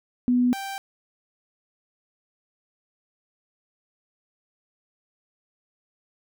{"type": "tone pair in turn", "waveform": ["sine", "sawtooth"], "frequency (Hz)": [246.9, 783.9], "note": ["B3", "G5"], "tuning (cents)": [0, 0], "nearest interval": "octave + minor sixth", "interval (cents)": 2000, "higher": "second", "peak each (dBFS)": [-17, -27], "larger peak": "first", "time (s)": [[0.28, 0.53], [0.53, 0.78]], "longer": "neither", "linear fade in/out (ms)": 0, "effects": []}